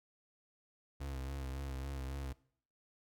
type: tone with vibrato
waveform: 35% pulse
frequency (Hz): 67.4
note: C#2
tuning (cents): -48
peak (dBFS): -38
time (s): 1-2.33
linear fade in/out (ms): 10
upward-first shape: sine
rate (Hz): 3.6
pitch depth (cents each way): 50
effects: noise-tail reverb RT60 0.6 s tail -21 dB re dry